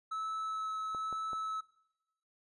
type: tone with vibrato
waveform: triangle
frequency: 1300 Hz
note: E6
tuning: 24 cents flat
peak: -33 dBFS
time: 0.11-1.61 s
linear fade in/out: 10 ms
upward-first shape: sine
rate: 1.1 Hz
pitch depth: 8 cents each way
type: clicks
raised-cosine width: 1 ms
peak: -32 dBFS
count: 3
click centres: 0.948 / 1.127 / 1.332 s
effects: noise-tail reverb RT60 0.9 s tail -21 dB re dry + resampled to 24000 Hz